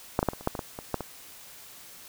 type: clicks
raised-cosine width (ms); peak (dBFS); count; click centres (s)
1; -8 / -10 / -9 / -23 / -28 / -10 / -19 / -17 / -22 / -12 / -19; 11; 0.191 / 0.229 / 0.287 / 0.334 / 0.41 / 0.474 / 0.552 / 0.592 / 0.789 / 0.943 / 1.007
effects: white hiss -48 dBFS RMS until 2.08 s